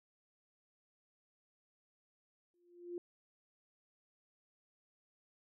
sine tone with exponential growth, 349.8 Hz, F4, 3 cents sharp, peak -37 dBFS, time 2.54-2.98 s, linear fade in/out 1 ms, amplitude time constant 94 ms, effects none

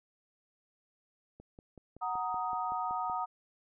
click train, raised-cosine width 2 ms, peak -37 dBFS, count 10, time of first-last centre 1.4-3.098 s, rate 5.3 Hz
sine chord, D# minor, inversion first, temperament equal with one note detuned, 740 / 932.3 / 1248.8 Hz, F#5 / A#5 / D#6, 0 / 0 / +6 cents, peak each -36 dBFS, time 2.01-3.26 s, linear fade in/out 20 ms
effects none

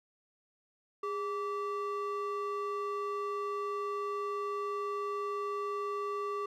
triangle ring-modulated tone, 783 Hz, G5, 2 cents flat, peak -28 dBFS, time 1.03-6.46 s, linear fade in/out 5 ms, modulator 374 Hz, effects none

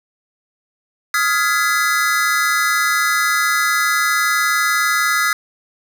square chord, F half-diminished seventh, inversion third, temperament just, 1257.2 / 1396.9 / 1676.3 / 2012 Hz, Eb6 / F6 / Ab6 / Cb7, +18 / 0 / +16 / +32 cents, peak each -21 dBFS, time 1.14-5.33 s, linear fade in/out 2 ms, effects none

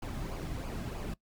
brown noise with flanger, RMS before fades -38 dBFS, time 0.02-1.14 s, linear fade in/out 5 ms, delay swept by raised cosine 0.52 to 2.22 ms, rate 3.1 Hz, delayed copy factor -0.55, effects noise-tail reverb RT60 0.1 s tail -20 dB re dry

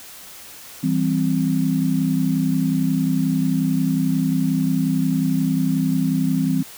sine chord, C major, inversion first, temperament equal, 164.81 / 196 / 261.6 Hz, E3 / G3 / C4, 0 / 0 / 0 cents, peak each -21 / -23 / -20 dBFS, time 0.83-6.63 s, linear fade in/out 10 ms, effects white hiss -40 dBFS RMS until 6.77 s

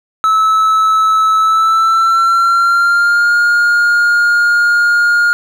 triangle tone with pitch glide, 1302 to 1419.8 Hz, E6 to F6, -22 to +28 cents, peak -6 dBFS, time 0.24-5.33 s, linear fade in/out 0 ms, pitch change +150 cents, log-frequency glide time 1.38-3.34 s, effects none

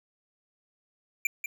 square tone with echo, 2367 Hz, D7, 13 cents sharp, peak -24 dBFS, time 1.25-1.27 s, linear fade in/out 2 ms, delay 190 ms, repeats 1, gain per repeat -8 dB, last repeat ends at 1.46 s, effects none

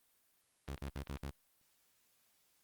click train, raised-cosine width 0.3 ms, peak -34 dBFS, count 6, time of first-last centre 0.68-1.17 s, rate 10.2 Hz
sawtooth tone bursts, 69.3 Hz, C#2, in tune, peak -36 dBFS, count 5, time 0.68-1.308 s, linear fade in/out 5 ms, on 80 ms, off 57 ms
effects white hiss -74 dBFS RMS until 2.63 s + Opus 32 kbps

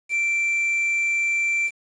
triangle tone with quantisation, 2346 Hz, D7, 2 cents flat, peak -18 dBFS, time 0.09-1.71 s, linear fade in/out 50 ms, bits 7, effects resampled to 22050 Hz

